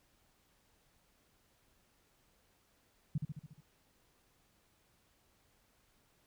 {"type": "tone with echo", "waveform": "sine", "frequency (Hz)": 150, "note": "D3", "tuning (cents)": 37, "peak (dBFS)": -30, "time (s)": [3.15, 3.18], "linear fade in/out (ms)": 5, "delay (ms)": 71, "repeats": 6, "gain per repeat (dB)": -4, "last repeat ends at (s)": 3.606, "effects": ["pink hiss -72 dBFS RMS until 6.26 s"]}